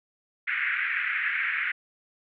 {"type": "band-pass noise", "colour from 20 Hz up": "white", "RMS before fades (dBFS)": -28, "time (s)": [0.47, 1.72], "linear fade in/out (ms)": 10, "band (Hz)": [1500, 2300], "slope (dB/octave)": 48, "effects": []}